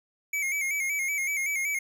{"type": "tone with vibrato", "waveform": "square", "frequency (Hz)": 2217, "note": "C#7", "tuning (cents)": 0, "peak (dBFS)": -27, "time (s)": [0.33, 1.79], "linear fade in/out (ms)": 5, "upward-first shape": "square", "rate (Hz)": 5.3, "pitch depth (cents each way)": 58, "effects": []}